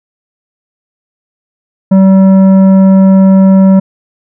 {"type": "tone with tanh clipping", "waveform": "sine", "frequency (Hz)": 191.6, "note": "G3", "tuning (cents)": -39, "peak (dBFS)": -3, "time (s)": [1.91, 3.8], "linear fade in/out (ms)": 10, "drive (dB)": 10, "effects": []}